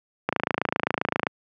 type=click train; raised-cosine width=0.5 ms; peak=-6 dBFS; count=28; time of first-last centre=0.29-1.268 s; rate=27.6 Hz; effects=high-pass 150 Hz 12 dB/octave